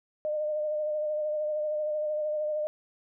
sine tone with vibrato, 607 Hz, D#5, 43 cents flat, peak -27 dBFS, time 0.25-2.67 s, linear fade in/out 0 ms, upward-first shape sine, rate 13 Hz, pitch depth 25 cents each way, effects none

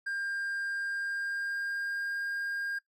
triangle tone with pitch glide, 1600 to 1612.1 Hz, G6 to G6, +35 to +48 cents, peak -30 dBFS, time 0.06-2.79 s, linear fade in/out 10 ms, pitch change +13 cents, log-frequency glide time 0.65-2.21 s, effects noise-tail reverb RT60 0.1 s tail -19 dB re dry

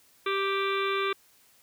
harmonic tone, 392 Hz, G4, in tune, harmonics 1 / 3 / 4 / 5 / 6 / 7 / 8 / 9 / 10, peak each -29 / -30 / -37 / -41 / -34 / -42 / -46 / -37 / -45 dBFS, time 0.26-1.13 s, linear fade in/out 5 ms, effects white hiss -61 dBFS RMS until 1.62 s

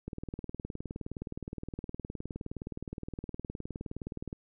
click train, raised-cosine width 3 ms, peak -25 dBFS, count 83, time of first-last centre 0.08-4.329 s, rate 19.3 Hz, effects none

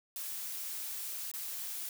blue noise with dropouts, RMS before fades -40 dBFS, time 0.16-1.89 s, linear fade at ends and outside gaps 1 ms, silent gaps 1.315-1.338 s, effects none

